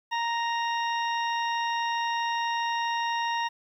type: harmonic tone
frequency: 932.3 Hz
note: A#5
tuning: in tune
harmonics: 1 / 2 / 3 / 4 / 6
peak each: -27 / -33 / -37 / -39 / -43 dBFS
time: 0.11-3.49 s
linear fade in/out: 20 ms
effects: 10-bit